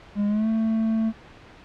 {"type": "tone with pitch glide", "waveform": "triangle", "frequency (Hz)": [205, 222.3], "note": ["G#3", "A3"], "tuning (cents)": [-22, 18], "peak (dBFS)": -18, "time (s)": [0.15, 1.13], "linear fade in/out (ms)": 50, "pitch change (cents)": 140, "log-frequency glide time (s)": [0.27, 0.48], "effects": ["pink hiss -47 dBFS RMS until 1.64 s", "low-pass 3000 Hz 12 dB/octave"]}